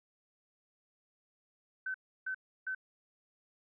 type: tone bursts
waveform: sine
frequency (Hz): 1526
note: G6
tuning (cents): -47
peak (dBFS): -34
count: 3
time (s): 1.86-2.749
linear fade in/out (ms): 5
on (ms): 83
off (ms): 320
effects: none